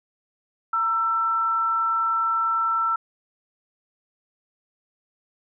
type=tone pair together; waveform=sine; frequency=926 / 1335.4 Hz; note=A#5 / E6; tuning=-12 / +22 cents; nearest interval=tritone; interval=634 cents; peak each=-31 / -20 dBFS; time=0.73-2.96 s; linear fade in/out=5 ms; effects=none